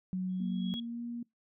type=tone; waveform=sine; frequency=185 Hz; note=F#3; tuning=in tune; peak=-31 dBFS; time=0.13-0.74 s; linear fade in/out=0 ms
type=tone with exponential growth; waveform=sine; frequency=3322 Hz; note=G#7; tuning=in tune; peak=-36 dBFS; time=0.29-0.8 s; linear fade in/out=5 ms; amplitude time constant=110 ms
type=tone with pitch glide; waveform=sine; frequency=233.8 to 237.2 Hz; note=A#3 to A#3; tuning=+5 to +30 cents; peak=-36 dBFS; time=0.4-1.23 s; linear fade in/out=5 ms; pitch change=+25 cents; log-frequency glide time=0.87-1.02 s
effects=noise-tail reverb RT60 0.2 s tail -25 dB re dry